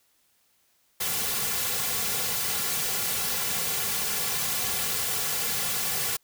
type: noise with comb filter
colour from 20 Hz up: white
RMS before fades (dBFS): -28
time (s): 1-6.17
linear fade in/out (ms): 10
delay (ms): 3.2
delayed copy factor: -0.95
effects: white hiss -67 dBFS RMS until 6.23 s